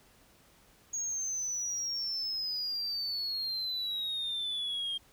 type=exponential sweep; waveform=sine; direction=down; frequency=6640 to 3202 Hz; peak=-30 dBFS; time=0.93-4.98 s; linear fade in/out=10 ms; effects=tanh soft clip ceiling -30 dBFS + pink hiss -62 dBFS RMS until 5.12 s